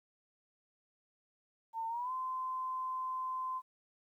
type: tone with pitch glide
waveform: sine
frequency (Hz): 904 to 1032.4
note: A5 to C6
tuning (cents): +47 to -23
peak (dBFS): -35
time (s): 1.73-3.62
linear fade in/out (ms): 50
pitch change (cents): +230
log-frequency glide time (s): 1.88-2.12
effects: 12-bit